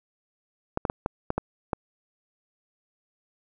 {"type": "clicks", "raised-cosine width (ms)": 1, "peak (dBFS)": -11, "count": 7, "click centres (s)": [0.774, 0.852, 0.899, 1.061, 1.304, 1.38, 1.732], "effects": []}